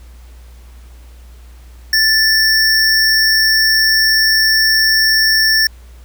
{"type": "tone pair together", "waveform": "square", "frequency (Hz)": [1760, 5479], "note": ["A6", "F8"], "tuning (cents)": [0, -34], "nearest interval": "octave + minor sixth", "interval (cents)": 1966, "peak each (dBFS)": -13, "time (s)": [1.93, 5.67], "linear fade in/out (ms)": 2, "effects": ["added 60 Hz sine -35 dBFS peak until 6.04 s", "pink hiss -49 dBFS RMS until 6.04 s"]}